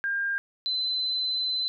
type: tone pair in turn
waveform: sine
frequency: 1604 / 4042 Hz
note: G6 / B7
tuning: +39 / +39 cents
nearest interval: octave + major third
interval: 1600 cents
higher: second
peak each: -25 / -25 dBFS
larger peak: neither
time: 0.04-0.38 / 0.66-1.68 s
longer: second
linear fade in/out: 0 ms
effects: none